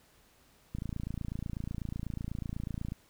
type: click train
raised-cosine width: 5 ms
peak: -24 dBFS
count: 62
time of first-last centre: 0.75-2.921 s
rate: 28.1 Hz
effects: pink hiss -64 dBFS RMS until 3.09 s